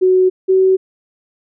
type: tone pair in turn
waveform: sine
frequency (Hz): 371.2 / 377.9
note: F#4 / F#4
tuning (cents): +6 / +37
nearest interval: unison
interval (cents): 31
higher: second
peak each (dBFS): -8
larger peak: neither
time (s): 0.01-0.3 / 0.48-0.77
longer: neither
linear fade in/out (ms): 20
effects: none

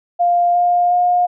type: tone with pitch steps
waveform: sine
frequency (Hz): 700 / 706.5 / 713.1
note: F5 / F5 / F5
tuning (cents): +4 / +20 / +36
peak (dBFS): -11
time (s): 0.19-1.27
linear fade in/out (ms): 20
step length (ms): 360
effects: none

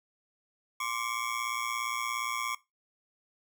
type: ring-modulated tone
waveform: 25% pulse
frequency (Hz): 1108.7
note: C#6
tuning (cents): 0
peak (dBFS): -25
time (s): 0.8-2.55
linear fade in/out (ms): 5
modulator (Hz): 58.6
effects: noise-tail reverb RT60 0.2 s tail -17 dB re dry

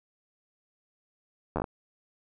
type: slowing click train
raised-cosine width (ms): 1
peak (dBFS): -15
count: 6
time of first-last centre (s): 1.56-1.642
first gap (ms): 11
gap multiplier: 1.2
effects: none

